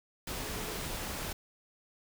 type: tone in noise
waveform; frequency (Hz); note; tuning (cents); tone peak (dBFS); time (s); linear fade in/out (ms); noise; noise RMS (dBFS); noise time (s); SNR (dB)
sine; 431; A4; -36; -48; 0.41-0.86; 5; pink; -38; 0.27-1.33; -13
effects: none